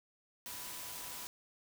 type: tone in noise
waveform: sine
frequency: 987.8 Hz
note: B5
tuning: in tune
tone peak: -56 dBFS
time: 0.46-1.27 s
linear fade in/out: 0 ms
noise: white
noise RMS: -45 dBFS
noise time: 0.46-1.27 s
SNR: -14 dB
effects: none